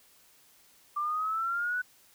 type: exponential sweep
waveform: sine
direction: up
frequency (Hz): 1175 to 1499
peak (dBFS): -28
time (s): 0.96-1.82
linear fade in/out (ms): 10
effects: white hiss -61 dBFS RMS until 2.14 s